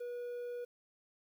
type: tone with quantisation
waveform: triangle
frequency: 484.8 Hz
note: B4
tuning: 32 cents flat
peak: -37 dBFS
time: 0-0.65 s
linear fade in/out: 10 ms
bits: 11
effects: none